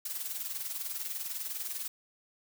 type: noise with tremolo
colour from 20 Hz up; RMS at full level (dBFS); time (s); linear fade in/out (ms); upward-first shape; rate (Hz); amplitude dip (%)
blue; -35; 0.05-1.88; 5; sine; 20; 60
effects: none